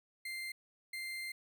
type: tone bursts at uneven times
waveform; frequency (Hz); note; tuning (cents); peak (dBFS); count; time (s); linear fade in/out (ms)
35% pulse; 2092; C7; -1; -38; 2; 0.25-0.52 / 0.93-1.32; 5
effects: none